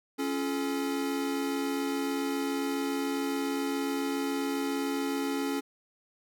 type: tone cluster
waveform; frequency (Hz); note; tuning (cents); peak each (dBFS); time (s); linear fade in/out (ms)
square; 276.8 / 344 / 429; C#4 / F4 / A4; -2 / -26 / -44; -31 / -39 / -36; 0.18-5.61; 20
effects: none